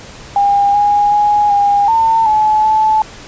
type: tone with pitch steps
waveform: sine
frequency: 806 / 822 / 830 / 811 / 901 / 858 / 868 Hz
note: G5 / G#5 / G#5 / G#5 / A5 / A5 / A5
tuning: +48 / -18 / -1 / -41 / +41 / -44 / -24 cents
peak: -8 dBFS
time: 0.36-3.02 s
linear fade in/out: 2 ms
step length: 380 ms
effects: pink hiss -34 dBFS RMS until 3.27 s + resampled to 16000 Hz